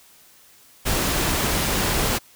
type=noise; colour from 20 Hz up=pink; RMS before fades=-22 dBFS; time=0.85-2.19 s; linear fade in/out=20 ms; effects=white hiss -52 dBFS RMS until 2.35 s